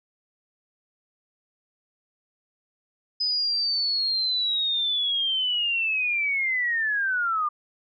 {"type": "linear sweep", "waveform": "sine", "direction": "down", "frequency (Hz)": [5030, 1185], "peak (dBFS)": -22, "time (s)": [3.2, 7.49], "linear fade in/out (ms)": 10, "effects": []}